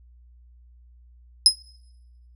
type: tone with exponential decay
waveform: 35% pulse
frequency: 5110 Hz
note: D#8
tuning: 45 cents sharp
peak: -4 dBFS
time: 1.46-1.57 s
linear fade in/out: 1 ms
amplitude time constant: 22 ms
effects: noise-tail reverb RT60 1.0 s tail -26 dB re dry + added 60 Hz sine -49 dBFS peak until 2.35 s